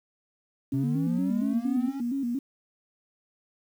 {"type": "tone with vibrato", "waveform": "sine", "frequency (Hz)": 256.1, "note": "C4", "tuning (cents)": -37, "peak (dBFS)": -26, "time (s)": [0.72, 2.39], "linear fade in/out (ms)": 5, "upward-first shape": "square", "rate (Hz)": 4.3, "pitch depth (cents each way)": 120}
{"type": "linear sweep", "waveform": "triangle", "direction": "up", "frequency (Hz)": [126.9, 279.2], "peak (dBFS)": -25, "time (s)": [0.73, 2.01], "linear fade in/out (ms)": 10}
{"effects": ["9-bit"]}